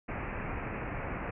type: low-pass noise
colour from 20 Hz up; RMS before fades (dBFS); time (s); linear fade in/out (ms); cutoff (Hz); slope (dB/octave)
pink; -37; 0.08-1.31; 10; 2600; 96
effects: none